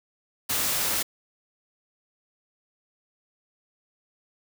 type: noise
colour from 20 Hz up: white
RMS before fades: -26 dBFS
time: 0.49-1.03 s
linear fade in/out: 10 ms
effects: none